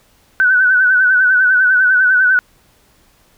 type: tone with vibrato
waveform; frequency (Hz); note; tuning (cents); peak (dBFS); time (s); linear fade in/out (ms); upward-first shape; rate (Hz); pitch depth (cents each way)
sine; 1504; F#6; +28; -8; 0.4-2.39; 0; sine; 10; 57
effects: pink hiss -53 dBFS RMS until 3.37 s